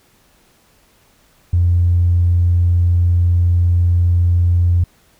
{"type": "tone with tanh clipping", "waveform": "triangle", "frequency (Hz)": 87.31, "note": "F2", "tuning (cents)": 0, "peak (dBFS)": -10, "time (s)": [1.53, 4.84], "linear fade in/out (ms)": 5, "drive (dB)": 4, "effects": ["pink hiss -54 dBFS RMS until 5.19 s"]}